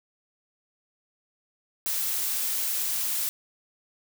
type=noise; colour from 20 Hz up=blue; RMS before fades=-28 dBFS; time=1.86-3.29 s; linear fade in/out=0 ms
type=click; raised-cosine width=0.5 ms; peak=-24 dBFS; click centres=1.863 s
effects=none